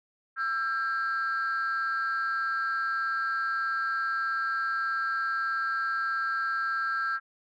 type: ring-modulated tone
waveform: triangle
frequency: 130.81 Hz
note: C3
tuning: in tune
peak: -20 dBFS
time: 0.36-7.2 s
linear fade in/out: 50 ms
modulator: 1470 Hz
effects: tanh soft clip ceiling -22 dBFS